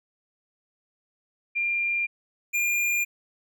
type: tone pair in turn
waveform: sine / square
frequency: 2392 / 2407 Hz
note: D7 / D7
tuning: +31 / +42 cents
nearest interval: unison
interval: 11 cents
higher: second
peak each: -23 dBFS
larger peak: neither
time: 1.55-2.07 / 2.53-3.05 s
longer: neither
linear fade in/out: 20 ms
effects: none